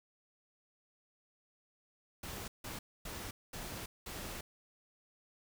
pink noise bursts at uneven times, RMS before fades -44 dBFS, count 5, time 2.23-2.48 / 2.64-2.79 / 3.05-3.31 / 3.53-3.86 / 4.06-4.41 s, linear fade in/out 5 ms, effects none

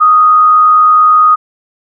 sine tone with frequency modulation, 1244.5 Hz, D#6, in tune, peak -3 dBFS, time 0-1.36 s, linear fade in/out 20 ms, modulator 88.7 Hz, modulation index 0.27, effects none

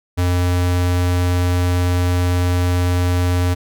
square tone, 89.1 Hz, F2, 35 cents sharp, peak -15 dBFS, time 0.17-3.55 s, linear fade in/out 20 ms, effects none

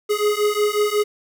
square beating tone pair, 415.3 / 420.8 Hz, G#4 / G#4, 0 / +23 cents, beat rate 5.5 Hz, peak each -21 dBFS, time 0.09-1.04 s, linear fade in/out 20 ms, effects 8-bit

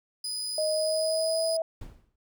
30% pulse tone, 4978 Hz, D#8, in tune, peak -28 dBFS, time 0.24-1.57 s, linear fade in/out 5 ms
sine tone with pitch glide, 622.3 to 650.2 Hz, D#5 to E5, 0 to -24 cents, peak -25 dBFS, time 0.58-1.62 s, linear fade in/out 2 ms, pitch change +76 cents, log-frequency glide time 0.71-1.43 s
brown noise with exponential decay, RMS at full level -37 dBFS, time 1.81-2.16 s, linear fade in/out 5 ms, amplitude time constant 75 ms
effects none

